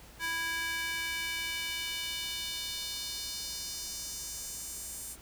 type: tone with high-pass filter sweep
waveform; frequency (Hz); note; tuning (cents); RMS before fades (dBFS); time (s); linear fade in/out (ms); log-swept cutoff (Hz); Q
square; 329.6; E4; 0; -37; 0.19-5.17; 50; 1500 to 8600; 1.9
effects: added 57 Hz sine -55 dBFS peak until 5.21 s + pink hiss -54 dBFS RMS until 5.21 s